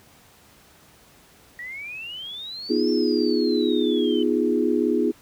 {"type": "exponential two-way sweep", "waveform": "sine", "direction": "up then down", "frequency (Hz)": [1903, 5390, 3008], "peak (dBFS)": -32, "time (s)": [1.59, 4.23], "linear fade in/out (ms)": 2, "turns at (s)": 2.9}
{"type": "chord", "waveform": "sine", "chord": "F half-diminished seventh", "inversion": "second", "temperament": "equal", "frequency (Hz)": [246.9, 311.1, 349.2, 415.3], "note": ["Cb4", "Eb4", "F4", "Ab4"], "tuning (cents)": [0, 0, 0, 0], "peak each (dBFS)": -24, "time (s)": [2.69, 5.12], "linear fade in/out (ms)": 20}
{"effects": ["pink hiss -53 dBFS RMS until 5.21 s", "high-pass 60 Hz 12 dB/octave"]}